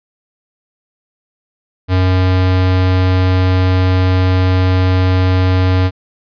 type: tone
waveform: square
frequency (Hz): 92.5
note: F#2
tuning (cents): 0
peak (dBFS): -10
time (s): 1.88-5.91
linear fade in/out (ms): 50
effects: resampled to 11025 Hz